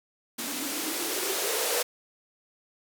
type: noise with band-pass filter sweep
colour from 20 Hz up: violet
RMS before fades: -30 dBFS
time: 0.38-1.83 s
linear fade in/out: 10 ms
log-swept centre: 240 to 510 Hz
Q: 7.5
effects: none